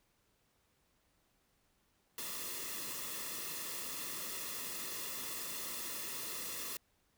white noise with comb filter, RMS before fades -42 dBFS, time 2.18-6.77 s, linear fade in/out 2 ms, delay 1.3 ms, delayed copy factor -0.65, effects pink hiss -75 dBFS RMS until 7.17 s

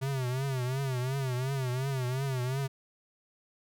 square tone with vibrato, 130.81 Hz, C3, in tune, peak -30 dBFS, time 0.01-2.68 s, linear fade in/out 20 ms, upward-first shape triangle, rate 2.8 Hz, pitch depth 120 cents each way, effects none

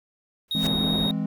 pink noise with exponential growth, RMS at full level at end -28 dBFS, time 0.48-0.67 s, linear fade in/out 2 ms, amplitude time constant 41 ms
triangle tone, 3750 Hz, A#7, 10 cents sharp, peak -23 dBFS, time 0.51-1.11 s, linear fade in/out 2 ms
triangle chord, E augmented, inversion none, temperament equal, 164.81 / 207.7 / 261.6 Hz, E3 / G#3 / B#3, 0 / 0 / 0 cents, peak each -27 / -25 / -29 dBFS, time 0.55-1.26 s, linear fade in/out 2 ms
white low-pass noise, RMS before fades -32 dBFS, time 0.64-1.11 s, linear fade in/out 0 ms, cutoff 530 Hz, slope 12 dB/octave
effects none

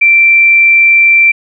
sine tone, 2349 Hz, D7, in tune, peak -3 dBFS, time 0.01-1.32 s, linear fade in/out 10 ms, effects none

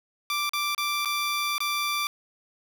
15% pulse tone with dropouts, 1174.7 Hz, D6, in tune, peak -19 dBFS, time 0.3-2.07 s, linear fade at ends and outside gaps 1 ms, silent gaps 0.494-0.534 / 0.748-0.779 / 1.049-1.056 / 1.581-1.604 s, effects none

